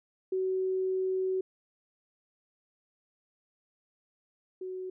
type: tone pair in turn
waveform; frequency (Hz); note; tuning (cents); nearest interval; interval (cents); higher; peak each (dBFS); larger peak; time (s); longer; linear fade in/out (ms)
sine; 375.8 / 371.7; F#4 / F#4; +27 / +8; unison; 19; first; -27 / -35; first; 0.32-1.41 / 4.61-4.9; first; 5
effects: none